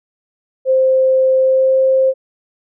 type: tone with pitch glide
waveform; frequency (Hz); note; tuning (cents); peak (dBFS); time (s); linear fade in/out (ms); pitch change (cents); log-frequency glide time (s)
sine; 523.3 to 527.5; C5 to C5; 0 to +14; -9; 0.65-2.14; 50; +14; 1.38-1.79
effects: none